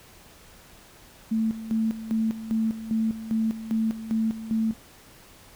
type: tone with tremolo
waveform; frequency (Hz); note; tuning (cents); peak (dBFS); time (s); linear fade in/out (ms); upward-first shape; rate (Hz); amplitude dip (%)
sine; 222.2; A3; +17; -21; 1.31-4.74; 10; square; 2.5; 75
effects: pink hiss -51 dBFS RMS until 5.55 s